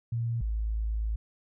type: tone pair in turn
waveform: sine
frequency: 116.54 / 54.34 Hz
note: A#2 / A1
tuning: 0 / -21 cents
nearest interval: octave + minor second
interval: 1321 cents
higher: first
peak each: -27 dBFS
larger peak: neither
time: 0.12-0.41 / 0.41-1.16 s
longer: second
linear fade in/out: 5 ms
effects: none